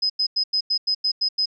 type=tone bursts; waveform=sine; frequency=5050 Hz; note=D#8; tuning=25 cents sharp; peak=-18 dBFS; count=9; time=0.02-1.458 s; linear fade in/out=10 ms; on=78 ms; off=92 ms; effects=none